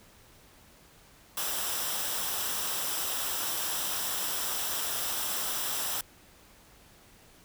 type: noise with comb filter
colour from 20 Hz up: white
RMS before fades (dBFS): -32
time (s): 1.37-6.01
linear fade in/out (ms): 2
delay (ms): 0.45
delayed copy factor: -0.5
effects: pink hiss -57 dBFS RMS until 7.44 s